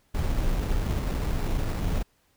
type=noise with sample-and-hold; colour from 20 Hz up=brown; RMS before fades=-26 dBFS; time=0.14-2.03 s; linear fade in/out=10 ms; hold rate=3150 Hz; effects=pink hiss -67 dBFS RMS until 2.36 s